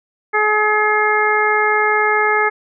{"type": "harmonic tone", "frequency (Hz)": 424.5, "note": "G#4", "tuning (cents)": 38, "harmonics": [1, 2, 3, 4, 5], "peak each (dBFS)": [-19, -19, -19, -19, -19], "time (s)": [0.33, 2.5], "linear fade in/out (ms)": 20, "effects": []}